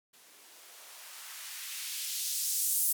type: noise with band-pass filter sweep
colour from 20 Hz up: violet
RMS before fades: -36 dBFS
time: 0.13-2.93 s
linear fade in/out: 10 ms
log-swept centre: 210 to 11000 Hz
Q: 0.94
effects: none